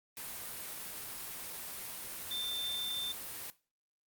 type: tone in noise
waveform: sine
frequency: 3567 Hz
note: A7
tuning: 23 cents sharp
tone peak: -35 dBFS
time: 2.31-3.12 s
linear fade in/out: 0 ms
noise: white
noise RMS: -43 dBFS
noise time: 0.17-3.5 s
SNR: +5 dB
effects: noise-tail reverb RT60 0.3 s tail -17 dB re dry + Opus 32 kbps